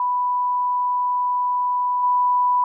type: tone with level steps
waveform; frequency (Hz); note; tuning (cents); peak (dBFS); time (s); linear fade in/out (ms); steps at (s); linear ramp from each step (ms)
sine; 989; B5; +2; -18 / -15; 0-2.64; 2; 2.03; 5
effects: none